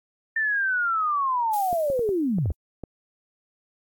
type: linear sweep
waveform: sine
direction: down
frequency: 1800 to 62 Hz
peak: -21 dBFS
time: 0.36-2.52 s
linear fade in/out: 5 ms
type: noise with exponential decay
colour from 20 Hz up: violet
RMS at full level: -33 dBFS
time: 1.53-2.55 s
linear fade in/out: 5 ms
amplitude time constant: 220 ms
type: clicks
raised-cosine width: 2 ms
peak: -21 dBFS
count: 8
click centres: 1.729 / 1.901 / 1.993 / 2.091 / 2.385 / 2.458 / 2.504 / 2.837 s
effects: AAC 64 kbps